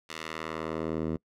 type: tone with band-pass filter sweep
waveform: 10% pulse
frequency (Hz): 79.8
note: D#2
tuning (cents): +44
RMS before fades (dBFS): -34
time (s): 0.09-1.17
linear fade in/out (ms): 10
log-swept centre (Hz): 3500 to 220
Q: 0.7
effects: noise-tail reverb RT60 0.1 s tail -25 dB re dry